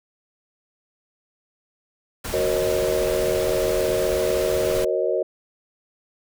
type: noise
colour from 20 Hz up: pink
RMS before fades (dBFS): -30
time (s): 2.24-4.85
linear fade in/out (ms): 10
type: chord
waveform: sine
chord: D# minor seventh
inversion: first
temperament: equal with one note detuned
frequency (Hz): 370 / 466.2 / 541.7 / 622.3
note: F#4 / A#4 / C#5 / D#5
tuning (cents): 0 / 0 / -40 / 0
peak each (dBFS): -25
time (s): 2.33-5.23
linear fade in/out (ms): 5
effects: none